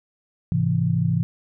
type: tone cluster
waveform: sine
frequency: 106.9 / 133 / 166.6 Hz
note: A2 / C3 / E3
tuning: -49 / +29 / +19 cents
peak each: -24 / -23 / -21 dBFS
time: 0.52-1.23 s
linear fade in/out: 0 ms
effects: none